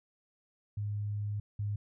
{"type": "tone pair in turn", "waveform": "sine", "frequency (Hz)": [103.6, 103.16], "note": ["G#2", "G#2"], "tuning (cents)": [-4, -11], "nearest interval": "unison", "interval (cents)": 7, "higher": "first", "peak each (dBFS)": [-32, -31], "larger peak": "second", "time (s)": [[0.77, 1.4], [1.59, 1.76]], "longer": "first", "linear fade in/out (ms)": 5, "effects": []}